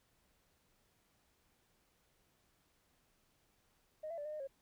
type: tone with pitch steps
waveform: sine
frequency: 619 / 670 / 585 / 607 / 611 / 544 Hz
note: D#5 / E5 / D5 / D#5 / D#5 / C#5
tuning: -9 / +28 / -7 / -43 / -32 / -33 cents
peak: -40 dBFS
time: 4.03-4.474 s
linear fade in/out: 10 ms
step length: 74 ms
effects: tanh soft clip ceiling -36 dBFS + pink hiss -75 dBFS RMS until 4.61 s